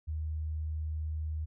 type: tone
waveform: sine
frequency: 77.78 Hz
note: D#2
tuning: in tune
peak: -32 dBFS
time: 0.07-1.46 s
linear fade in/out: 20 ms
effects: none